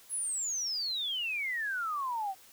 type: exponential sweep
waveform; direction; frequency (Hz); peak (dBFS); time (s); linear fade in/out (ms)
sine; down; 10920 to 740; -31; 0.09-2.35; 50
effects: white hiss -57 dBFS RMS until 2.52 s